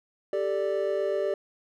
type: chord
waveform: triangle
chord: G suspended second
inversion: none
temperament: equal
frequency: 392 / 440 / 587.3 Hz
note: G4 / A4 / D5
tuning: 0 / 0 / 0 cents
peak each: -27 / -30 / -26 dBFS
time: 0.33-1.34 s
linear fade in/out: 2 ms
effects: none